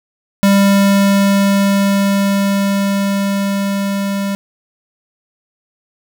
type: tone with level ramp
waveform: square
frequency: 198.3 Hz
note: G3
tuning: 20 cents sharp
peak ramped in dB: -8 to -17 dBFS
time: 0.43-4.35 s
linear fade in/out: 0 ms
effects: none